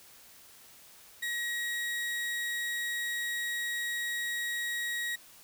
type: tone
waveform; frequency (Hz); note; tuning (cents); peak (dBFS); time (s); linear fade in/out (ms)
35% pulse; 1900; A#6; +33; -30; 1.22-5.16; 10
effects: white hiss -55 dBFS RMS until 5.43 s